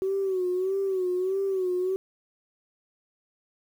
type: tone with vibrato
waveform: sine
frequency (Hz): 376.2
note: F#4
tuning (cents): +29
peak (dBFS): -23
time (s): 0.02-1.96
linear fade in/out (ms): 0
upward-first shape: sine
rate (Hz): 1.6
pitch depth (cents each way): 74
effects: tanh soft clip ceiling -19 dBFS + 9-bit